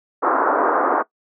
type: band-pass noise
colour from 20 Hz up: white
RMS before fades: -18 dBFS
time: 0.22-1.03 s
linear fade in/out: 20 ms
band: 280 to 1400 Hz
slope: 48 dB/octave
effects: noise-tail reverb RT60 0.1 s tail -19 dB re dry